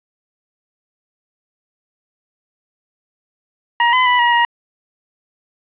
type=tone with pitch steps; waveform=25% pulse; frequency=947 / 1012 / 987 / 955 / 947 Hz; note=A#5 / B5 / B5 / A#5 / A#5; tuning=+27 / +42 / -1 / +42 / +27 cents; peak=-7 dBFS; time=3.8-4.45 s; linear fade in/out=2 ms; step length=130 ms; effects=resampled to 8000 Hz + 7-bit